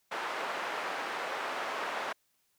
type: band-pass noise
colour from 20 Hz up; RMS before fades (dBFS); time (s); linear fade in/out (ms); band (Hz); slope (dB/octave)
white; -36; 0.11-2.13; 10; 510 to 1400; 12
effects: white hiss -74 dBFS RMS until 2.58 s